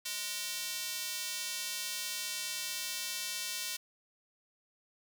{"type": "tone with high-pass filter", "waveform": "square", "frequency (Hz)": 207.7, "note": "G#3", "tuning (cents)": 0, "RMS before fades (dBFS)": -38, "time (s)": [0.05, 3.77], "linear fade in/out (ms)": 10, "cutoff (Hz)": 3600, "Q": 0.79, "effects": []}